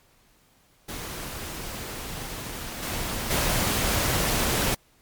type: noise with level steps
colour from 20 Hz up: pink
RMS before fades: -35 / -30 / -24 dBFS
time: 0.88-4.75 s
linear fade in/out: 10 ms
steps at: 2.82 / 3.3 s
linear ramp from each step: 10 ms
effects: pink hiss -61 dBFS RMS until 5.01 s + MP3 96 kbps